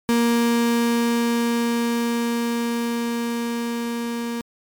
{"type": "tone with level ramp", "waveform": "35% pulse", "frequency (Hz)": 234.8, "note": "A#3", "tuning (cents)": 13, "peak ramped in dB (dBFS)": [-14, -23], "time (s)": [0.09, 4.41], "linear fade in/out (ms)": 0, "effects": ["MP3 96 kbps"]}